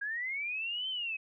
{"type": "linear two-way sweep", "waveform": "sine", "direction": "up then down", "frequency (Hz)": [1610, 3117, 2522], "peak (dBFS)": -33, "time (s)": [0.01, 1.17], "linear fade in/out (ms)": 10, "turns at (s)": 0.89, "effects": []}